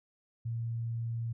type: tone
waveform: sine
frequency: 115.7 Hz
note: A#2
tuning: 13 cents flat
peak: -32 dBFS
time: 0.45-1.33 s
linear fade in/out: 10 ms
effects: none